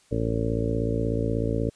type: harmonic tone with a mistuned harmonic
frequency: 56.4 Hz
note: A1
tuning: 44 cents sharp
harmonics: 1 / 2 / 3 / 4 / 5 / 6 / 7 / 8 / 9 / 10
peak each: -31 / -28 / -34 / -33 / -31 / -36 / -38 / -30 / -39 / -35 dBFS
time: 0.11-1.7 s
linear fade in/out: 10 ms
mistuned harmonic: 1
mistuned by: +19 cents
effects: white hiss -60 dBFS RMS until 1.75 s + resampled to 22050 Hz